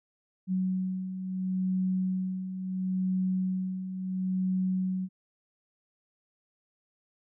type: beating tone pair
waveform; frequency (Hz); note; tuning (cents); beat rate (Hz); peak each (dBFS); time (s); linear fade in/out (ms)
sine; 185.7 / 186.43; F#3 / F#3; +7 / +13; 0.73; -35 / -28; 0.47-5.09; 50
effects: none